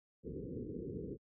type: low-pass noise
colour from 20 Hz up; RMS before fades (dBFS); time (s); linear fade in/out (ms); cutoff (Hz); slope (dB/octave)
white; -43; 0.23-1.18; 50; 480; 96
effects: high-pass 60 Hz 12 dB/octave